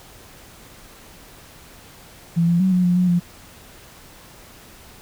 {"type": "tone with pitch steps", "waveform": "sine", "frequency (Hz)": [168.5, 171.7, 188.1, 181.1, 177.2, 180.8, 174.8], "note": ["E3", "F3", "F#3", "F#3", "F3", "F#3", "F3"], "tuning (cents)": [38, -29, 29, -37, 25, -40, 2], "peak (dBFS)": -14, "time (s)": [2.36, 3.2], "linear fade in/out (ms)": 20, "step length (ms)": 120, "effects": ["pink hiss -45 dBFS RMS until 5.01 s"]}